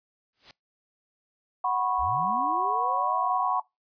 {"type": "noise with exponential growth", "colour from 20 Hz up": "white", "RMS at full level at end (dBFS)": -41, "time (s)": [0.33, 0.51], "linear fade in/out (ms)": 2, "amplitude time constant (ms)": 38}
{"type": "chord", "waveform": "sine", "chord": "F# suspended fourth", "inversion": "none", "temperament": "equal with one note detuned", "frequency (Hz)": [740, 987.8, 1097.3], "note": ["F#5", "B5", "C#6"], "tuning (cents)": [0, 0, -18], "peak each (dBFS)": -28, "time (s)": [1.64, 3.6], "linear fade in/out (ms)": 5}
{"type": "linear sweep", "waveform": "sine", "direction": "up", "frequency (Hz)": [43.72, 885], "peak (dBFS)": -35, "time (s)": [1.98, 3.62], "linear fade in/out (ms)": 20}
{"effects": ["noise-tail reverb RT60 0.2 s tail -24 dB re dry", "resampled to 11025 Hz"]}